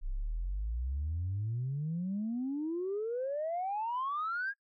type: exponential sweep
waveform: sine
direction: up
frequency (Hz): 30.19 to 1661.2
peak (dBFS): -31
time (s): 0.01-4.54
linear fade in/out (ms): 50
effects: noise-tail reverb RT60 0.1 s tail -22 dB re dry + tanh soft clip ceiling -28 dBFS